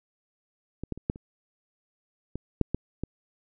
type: clicks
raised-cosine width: 3 ms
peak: -21 / -17 / -28 / -12 / -29 / -20 / -8 / -13 / -17 dBFS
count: 9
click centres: 0.836 / 0.923 / 0.976 / 1.099 / 1.159 / 2.356 / 2.613 / 2.746 / 3.036 s
effects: none